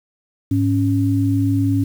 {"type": "tone pair together", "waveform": "sine", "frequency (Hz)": [104.74, 277.2], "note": ["G#2", "C#4"], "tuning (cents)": [15, 0], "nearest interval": "octave + perfect fourth", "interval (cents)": 1685, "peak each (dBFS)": -17, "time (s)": [0.51, 1.84], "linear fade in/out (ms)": 5, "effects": ["7-bit"]}